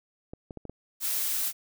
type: clicks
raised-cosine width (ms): 2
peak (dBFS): -26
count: 5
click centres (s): 0.335 / 0.508 / 0.573 / 0.653 / 0.696
type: noise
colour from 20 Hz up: blue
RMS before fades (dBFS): -29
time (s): 1-1.53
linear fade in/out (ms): 50
effects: none